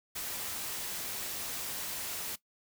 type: noise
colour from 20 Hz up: white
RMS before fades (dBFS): -38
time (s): 0.15-2.36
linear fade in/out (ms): 10
effects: noise-tail reverb RT60 0.1 s tail -18 dB re dry